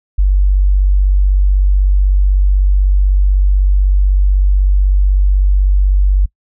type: tone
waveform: sine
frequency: 48.03 Hz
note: G1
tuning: 35 cents flat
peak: -7 dBFS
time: 0.18-6.26 s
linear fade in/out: 10 ms
effects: noise-tail reverb RT60 0.1 s tail -24 dB re dry